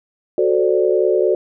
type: chord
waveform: sine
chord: D dominant seventh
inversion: first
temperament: equal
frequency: 370 / 440 / 523.3 / 587.3 Hz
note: F#4 / A4 / C5 / D5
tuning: 0 / 0 / 0 / 0 cents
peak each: -16 / -18 / -21 / -20 dBFS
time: 0.38-1.35 s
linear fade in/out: 2 ms
effects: none